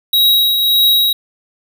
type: tone with tremolo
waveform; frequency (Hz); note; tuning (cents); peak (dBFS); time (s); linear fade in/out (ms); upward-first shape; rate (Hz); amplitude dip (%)
square; 3831; A#7; +47; -8; 0.13-1.13; 5; triangle; 1.7; 45
effects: none